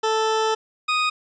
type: tone pair in turn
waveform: 20% pulse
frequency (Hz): 440 / 1244.5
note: A4 / D#6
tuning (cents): 0 / 0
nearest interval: octave + tritone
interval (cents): 1800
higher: second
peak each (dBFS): -14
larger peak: neither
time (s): 0.03-0.55 / 0.88-1.1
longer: first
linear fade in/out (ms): 10
effects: resampled to 16000 Hz + 9-bit